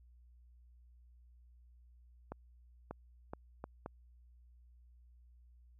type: accelerating click train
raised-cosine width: 1 ms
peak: -28 dBFS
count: 5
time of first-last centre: 2.32-3.861 s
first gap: 590 ms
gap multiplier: 0.72
effects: added 60 Hz sine -59 dBFS peak until 5.79 s